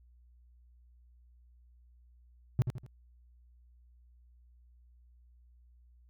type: tone with echo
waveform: triangle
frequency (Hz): 123.47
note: B2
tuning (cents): 0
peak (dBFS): -19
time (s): 2.59-2.62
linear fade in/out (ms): 0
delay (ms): 81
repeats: 3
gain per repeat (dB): -8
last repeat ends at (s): 2.863
effects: tanh soft clip ceiling -17 dBFS + added 60 Hz sine -58 dBFS peak until 6.09 s